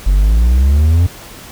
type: exponential sweep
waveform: triangle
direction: up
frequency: 45.17 to 89.8 Hz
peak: -5 dBFS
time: 0.06-1.07 s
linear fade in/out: 10 ms
effects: pink hiss -34 dBFS RMS until 1.51 s